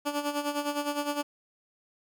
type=tone with tremolo; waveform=15% pulse; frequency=290.8 Hz; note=D4; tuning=17 cents flat; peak=-20 dBFS; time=0.05-1.23 s; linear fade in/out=20 ms; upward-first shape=sine; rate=9.8 Hz; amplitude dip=70%; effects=none